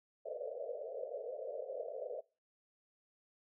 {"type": "band-pass noise", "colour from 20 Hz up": "pink", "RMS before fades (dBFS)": -43, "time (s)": [0.25, 2.21], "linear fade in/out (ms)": 10, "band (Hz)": [450, 650], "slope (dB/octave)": 96, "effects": ["noise-tail reverb RT60 0.3 s tail -22 dB re dry"]}